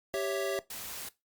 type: chord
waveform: square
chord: C# diminished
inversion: second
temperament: equal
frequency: 392 / 554.4 / 659.3 Hz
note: G4 / C#5 / E5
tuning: 0 / 0 / 0 cents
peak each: -35 / -35 / -36 dBFS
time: 0.14-0.59 s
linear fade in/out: 0 ms
type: noise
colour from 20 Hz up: white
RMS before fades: -41 dBFS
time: 0.7-1.09 s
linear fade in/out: 5 ms
effects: noise-tail reverb RT60 0.2 s tail -18 dB re dry + Opus 48 kbps